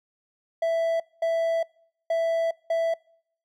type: tone bursts at uneven times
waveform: triangle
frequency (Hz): 661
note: E5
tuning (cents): +5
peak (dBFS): -19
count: 4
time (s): 0.62-1 / 1.22-1.63 / 2.1-2.51 / 2.7-2.94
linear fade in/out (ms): 5
effects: noise-tail reverb RT60 0.7 s tail -26 dB re dry